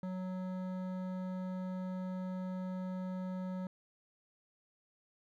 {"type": "tone with hard clipping", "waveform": "triangle", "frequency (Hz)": 185, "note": "F#3", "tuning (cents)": 0, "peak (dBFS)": -39, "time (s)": [0.03, 3.67], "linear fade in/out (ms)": 2, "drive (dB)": 17, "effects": []}